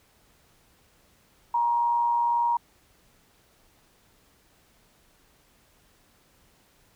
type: tone with amplitude modulation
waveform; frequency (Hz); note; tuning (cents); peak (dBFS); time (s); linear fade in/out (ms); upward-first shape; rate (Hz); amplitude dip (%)
sine; 945; A#5; +23; -19; 1.54-2.57; 5; sine; 122; 40
effects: pink hiss -62 dBFS RMS until 6.95 s